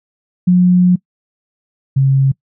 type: tone pair in turn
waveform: sine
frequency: 180 / 135.35 Hz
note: F#3 / C#3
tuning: -47 / -41 cents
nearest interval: perfect fourth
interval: 494 cents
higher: first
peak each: -6 / -8 dBFS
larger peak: first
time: 0.47-0.96 / 1.96-2.32 s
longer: first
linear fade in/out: 10 ms
effects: noise-tail reverb RT60 0.1 s tail -23 dB re dry